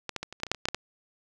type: clicks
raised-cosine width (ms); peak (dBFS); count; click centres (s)
0.2; -15 / -14 / -17 / -24 / -29 / -9 / -23 / -6 / -24 / -10 / -10 / -13; 12; 0.093 / 0.163 / 0.23 / 0.326 / 0.401 / 0.434 / 0.467 / 0.516 / 0.547 / 0.655 / 0.686 / 0.746
effects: none

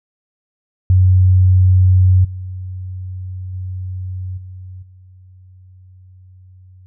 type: tone with level steps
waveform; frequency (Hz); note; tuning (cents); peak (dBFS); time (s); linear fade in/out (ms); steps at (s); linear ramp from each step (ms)
sine; 92.5; F#2; 0; -7 / -24 / -22 / -30 / -40; 0.9-6.86; 0; 2.24 / 3.53 / 4.37 / 4.82; 10
effects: none

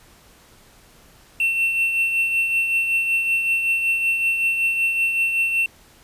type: tone with tremolo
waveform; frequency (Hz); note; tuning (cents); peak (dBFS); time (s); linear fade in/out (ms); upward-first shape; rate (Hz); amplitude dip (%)
triangle; 2700; E7; +41; -14; 1.4-5.66; 2; triangle; 5.3; 50
effects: pink hiss -51 dBFS RMS until 6.03 s + resampled to 32000 Hz

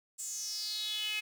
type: tone with high-pass filter sweep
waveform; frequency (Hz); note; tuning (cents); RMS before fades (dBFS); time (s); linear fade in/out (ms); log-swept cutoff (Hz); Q
sawtooth; 425.3; G#4; +41; -37; 0.18-1.21; 20; 7800 to 2500; 6.8
effects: none

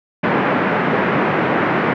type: band-pass noise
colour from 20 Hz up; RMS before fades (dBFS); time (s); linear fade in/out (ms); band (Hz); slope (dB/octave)
pink; -17; 0.23-1.94; 10; 160 to 2100; 24
effects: none

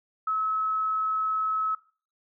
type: tone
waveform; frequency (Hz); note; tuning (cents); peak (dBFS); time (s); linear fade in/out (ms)
sine; 1291; E6; -37; -24; 0.27-1.75; 5
effects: noise-tail reverb RT60 0.4 s tail -18 dB re dry

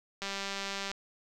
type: click train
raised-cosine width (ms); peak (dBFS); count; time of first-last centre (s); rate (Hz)
0.2; -19; 138; 0.22-0.915; 197
effects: none

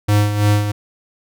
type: tone with tremolo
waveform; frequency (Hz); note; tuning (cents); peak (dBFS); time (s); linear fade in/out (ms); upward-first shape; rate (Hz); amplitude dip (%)
square; 103.83; G#2; 0; -11; 0.08-0.72; 10; sine; 3; 60
effects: none

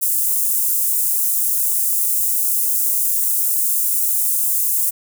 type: high-pass noise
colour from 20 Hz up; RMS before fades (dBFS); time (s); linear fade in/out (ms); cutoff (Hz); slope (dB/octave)
white; -18; 0.01-4.91; 20; 8200; 24
effects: none

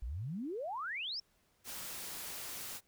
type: exponential sweep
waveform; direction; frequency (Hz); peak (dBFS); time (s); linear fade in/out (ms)
sine; up; 50.2 to 5580; -37; 0.02-1.2; 5
type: noise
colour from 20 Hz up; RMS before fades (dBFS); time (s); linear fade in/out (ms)
white; -44; 1.64-2.81; 50
effects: pink hiss -73 dBFS RMS until 2.87 s

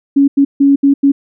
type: tone bursts at uneven times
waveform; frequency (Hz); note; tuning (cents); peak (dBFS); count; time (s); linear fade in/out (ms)
sine; 278.9; C#4; +11; -5; 5; 0.16-0.28 / 0.37-0.45 / 0.6-0.76 / 0.83-0.94 / 1.03-1.12; 10
effects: none

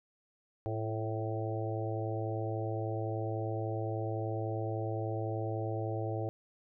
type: harmonic tone with a mistuned harmonic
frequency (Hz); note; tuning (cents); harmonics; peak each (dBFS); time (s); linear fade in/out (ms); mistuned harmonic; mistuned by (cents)
110; A2; 0; 1 / 3 / 4 / 5 / 6 / 7; -35 / -40 / -41 / -42 / -43 / -43; 0.66-6.29; 0; 3; +33
effects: none

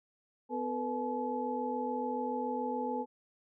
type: tone cluster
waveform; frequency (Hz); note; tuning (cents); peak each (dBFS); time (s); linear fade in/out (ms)
sine; 251.8 / 445.6 / 492.6 / 857; B3 / A4 / B4 / A5; +34 / +22 / -5 / -46; -37 / -40 / -38 / -36; 0.49-3.06; 50
effects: none

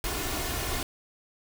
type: noise with comb filter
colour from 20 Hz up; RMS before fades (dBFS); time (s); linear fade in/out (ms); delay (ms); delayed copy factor
pink; -31; 0.04-0.83; 2; 2.8; +0.55
effects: none

